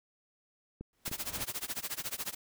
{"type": "clicks", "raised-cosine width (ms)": 3, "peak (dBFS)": -29, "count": 3, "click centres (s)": [0.81, 1.079, 1.115]}
{"type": "noise with exponential growth", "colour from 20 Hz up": "pink", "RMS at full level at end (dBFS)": -38, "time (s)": [0.93, 1.44], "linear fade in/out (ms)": 1, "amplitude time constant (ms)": 110}
{"type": "noise with tremolo", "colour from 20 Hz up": "white", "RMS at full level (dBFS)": -35, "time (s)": [1.05, 2.35], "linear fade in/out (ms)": 10, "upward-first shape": "sine", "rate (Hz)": 14, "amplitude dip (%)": 95}
{"effects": []}